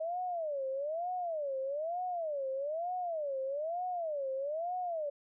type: tone with vibrato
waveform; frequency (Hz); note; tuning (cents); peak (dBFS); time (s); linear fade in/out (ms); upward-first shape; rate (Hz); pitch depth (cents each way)
sine; 622.3; D#5; 0; -33; 0-5.1; 10; sine; 1.1; 280
effects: none